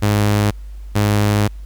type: tone pair in turn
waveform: sawtooth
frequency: 103.83 / 103.83 Hz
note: G#2 / G#2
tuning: 0 / 0 cents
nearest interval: unison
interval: 0 cents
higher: neither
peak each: -9 dBFS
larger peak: neither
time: 0.02-0.51 / 0.95-1.48 s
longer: second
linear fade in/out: 10 ms
effects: added 50 Hz sine -29 dBFS peak until 1.65 s + pink hiss -54 dBFS RMS until 1.65 s